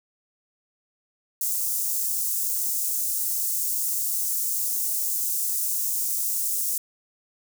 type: high-pass noise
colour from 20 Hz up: white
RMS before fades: -26 dBFS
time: 1.41-6.78 s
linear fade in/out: 2 ms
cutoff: 6600 Hz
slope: 24 dB/octave
effects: none